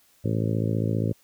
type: harmonic tone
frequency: 55 Hz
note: A1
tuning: in tune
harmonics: 2 / 3 / 4 / 5 / 6 / 7 / 8 / 9 / 10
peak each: -25 / -29 / -31 / -33 / -35 / -36 / -37 / -38 / -39 dBFS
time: 0.24-1.13 s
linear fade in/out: 10 ms
effects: white hiss -61 dBFS RMS until 1.23 s